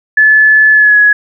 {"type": "tone with pitch glide", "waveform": "sine", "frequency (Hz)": [1728, 1680.7], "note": ["A6", "G#6"], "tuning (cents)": [-32, 20], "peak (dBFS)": -3, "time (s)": [0.17, 1.13], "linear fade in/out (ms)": 5, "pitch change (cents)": -48, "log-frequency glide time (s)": [0.72, 0.98], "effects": []}